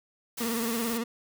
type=noise; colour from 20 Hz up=white; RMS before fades=-36 dBFS; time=0.37-0.98 s; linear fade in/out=10 ms
type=tone with vibrato; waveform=30% pulse; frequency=230.8 Hz; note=A#3; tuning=17 cents flat; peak=-26 dBFS; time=0.4-1.04 s; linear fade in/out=10 ms; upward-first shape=sine; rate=18 Hz; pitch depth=64 cents each way
effects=none